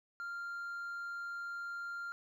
sine tone with hard clipping, 1393 Hz, F6, 5 cents flat, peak -40 dBFS, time 0.2-2.12 s, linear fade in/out 0 ms, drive 2 dB, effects none

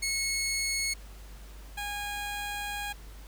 15% pulse tone pair in turn, 2188 / 819.6 Hz, C#7 / G#5, -23 / -23 cents, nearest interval octave + perfect fourth, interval 1700 cents, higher first, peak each -22 / -27 dBFS, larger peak first, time 0.02-0.94 / 1.77-2.93 s, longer second, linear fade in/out 10 ms, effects added 50 Hz sine -44 dBFS peak until 3.27 s + pink hiss -54 dBFS RMS until 3.27 s

